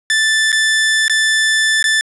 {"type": "tone with dropouts", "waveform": "sawtooth", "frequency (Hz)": 1760, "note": "A6", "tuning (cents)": 0, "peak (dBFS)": -8, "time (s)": [0.1, 2.01], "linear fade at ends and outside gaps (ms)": 1, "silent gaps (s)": [[0.519, 0.527], [1.081, 1.097], [1.827, 1.841]], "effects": ["resampled to 24000 Hz", "7-bit"]}